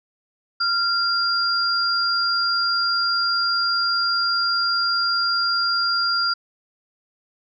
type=tone pair together; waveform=sine; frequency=1385 / 4795 Hz; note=F6 / D8; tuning=-15 / +35 cents; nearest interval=octave + major sixth; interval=2150 cents; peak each=-21 dBFS; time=0.6-6.34 s; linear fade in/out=10 ms; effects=none